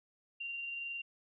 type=tone with amplitude modulation; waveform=sine; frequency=2771 Hz; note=F7; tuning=14 cents flat; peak=-37 dBFS; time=0.4-1.02 s; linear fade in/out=10 ms; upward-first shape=sine; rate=21.9 Hz; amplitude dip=25%; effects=none